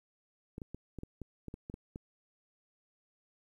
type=clicks; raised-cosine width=3 ms; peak=-29 dBFS; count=11; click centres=0.581 / 0.618 / 0.746 / 0.987 / 1.034 / 1.217 / 1.483 / 1.541 / 1.699 / 1.741 / 1.959 s; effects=11-bit